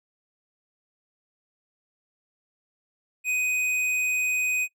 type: tone with tanh clipping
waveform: sine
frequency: 2500 Hz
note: D#7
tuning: 8 cents sharp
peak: -25 dBFS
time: 3.24-4.68 s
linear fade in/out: 50 ms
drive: 12 dB
effects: noise-tail reverb RT60 0.1 s tail -18 dB re dry